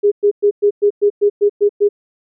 sine tone bursts, 409.9 Hz, G#4, 23 cents flat, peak -8 dBFS, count 10, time 0.03-1.89 s, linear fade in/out 20 ms, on 87 ms, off 110 ms, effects none

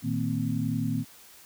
sine tone cluster, 115.5 / 157.2 / 229 / 260.1 Hz, A#2 / D#3 / A#3 / C4, -16 / +18 / -31 / -10 cents, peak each -31 dBFS, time 0.02-1.05 s, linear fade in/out 50 ms, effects white hiss -52 dBFS RMS until 1.45 s + high-pass 60 Hz 12 dB/octave

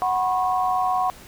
sine chord, F# suspended fourth, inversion none, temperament equal with one note detuned, 740 / 987.8 / 1087.2 Hz, F#5 / B5 / C#6, 0 / 0 / -34 cents, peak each -21 / -27 / -25 dBFS, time 0.02-1.1 s, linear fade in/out 0 ms, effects pink hiss -45 dBFS RMS until 1.27 s

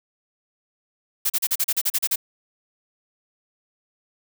blue noise bursts, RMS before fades -21 dBFS, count 11, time 1.25-2.159 s, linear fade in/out 10 ms, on 49 ms, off 37 ms, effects none

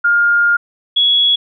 sine tone pair in turn, 1412 / 3358 Hz, F6 / G#7, +19 / +18 cents, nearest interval octave + minor third, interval 1499 cents, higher second, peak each -9 dBFS, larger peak neither, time 0.04-0.57 / 0.96-1.36 s, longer first, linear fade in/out 10 ms, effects none

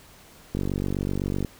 click train, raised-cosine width 3 ms, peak -14 dBFS, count 44, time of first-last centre 0.55-1.448 s, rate 47.9 Hz, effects pink hiss -51 dBFS RMS until 1.59 s

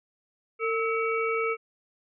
harmonic tone with a mistuned harmonic, 453.1 Hz, A#4, 49 cents flat, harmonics 1 / 3 / 5 / 6, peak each -27 / -30 / -31 / -42 dBFS, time 0.59-1.57 s, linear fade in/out 50 ms, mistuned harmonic 3, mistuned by -77 cents, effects none

